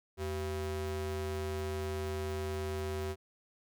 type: ring-modulated tone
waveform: square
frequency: 149.3 Hz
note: D3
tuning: 29 cents sharp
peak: -32 dBFS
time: 0.17-3.16 s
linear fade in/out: 50 ms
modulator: 234 Hz
effects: none